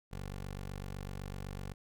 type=tone; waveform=15% pulse; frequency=47.93 Hz; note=G1; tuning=38 cents flat; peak=-34 dBFS; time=0.11-1.74 s; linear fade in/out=20 ms; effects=none